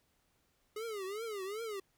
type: tone with vibrato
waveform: square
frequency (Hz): 416.1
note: G#4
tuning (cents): +3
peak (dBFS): -39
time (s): 0.76-1.8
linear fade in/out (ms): 5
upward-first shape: triangle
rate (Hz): 2.6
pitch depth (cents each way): 210
effects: pink hiss -75 dBFS RMS until 1.97 s